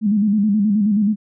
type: tone with vibrato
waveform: sine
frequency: 207.7 Hz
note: G#3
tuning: in tune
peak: -13 dBFS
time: 0.01-1.16 s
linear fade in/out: 50 ms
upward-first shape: square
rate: 9.4 Hz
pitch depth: 71 cents each way
effects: none